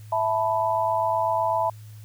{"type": "chord", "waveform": "sine", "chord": "E suspended fourth", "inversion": "none", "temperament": "equal", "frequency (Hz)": [659.3, 880, 987.8], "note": ["E5", "A5", "B5"], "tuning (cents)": [0, 0, 0], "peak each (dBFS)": -25, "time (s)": [0.12, 1.7], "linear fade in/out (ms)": 5, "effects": ["added 107 Hz sine -40 dBFS peak until 2.04 s", "white hiss -56 dBFS RMS until 2.04 s"]}